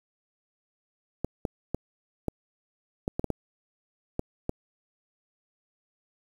clicks, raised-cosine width 2 ms, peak -14 dBFS, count 10, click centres 1.246 / 1.452 / 1.746 / 2.283 / 3.079 / 3.195 / 3.243 / 3.303 / 4.194 / 4.494 s, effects 8-bit

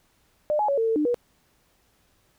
sine tone with pitch steps, 601 / 842 / 559 / 451.7 / 448.6 / 300.5 / 483.3 Hz, D5 / G#5 / C#5 / A4 / A4 / D4 / B4, +40 / +24 / +14 / +45 / +34 / +40 / -38 cents, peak -20 dBFS, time 0.5-1.144 s, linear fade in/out 0 ms, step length 92 ms, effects pink hiss -65 dBFS RMS until 2.38 s

